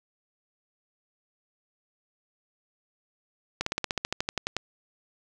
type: slowing click train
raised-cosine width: 0.2 ms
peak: -10 dBFS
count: 14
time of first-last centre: 3.61-4.567 s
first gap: 54 ms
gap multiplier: 1.05
effects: none